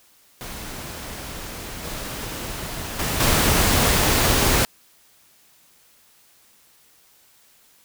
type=noise with level steps; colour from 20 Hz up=pink; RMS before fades=-34 / -31 / -24 / -18 dBFS; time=0.41-4.65 s; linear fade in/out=0 ms; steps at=1.84 / 2.99 / 3.2 s; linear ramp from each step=5 ms; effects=white hiss -56 dBFS RMS until 7.84 s